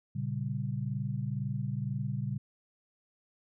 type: chord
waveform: sine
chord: G diminished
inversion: first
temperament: equal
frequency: 116.54 / 138.59 / 196 Hz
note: Bb2 / Db3 / G3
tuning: 0 / 0 / 0 cents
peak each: -35 / -34 / -38 dBFS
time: 0.15-2.38 s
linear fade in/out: 10 ms
effects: none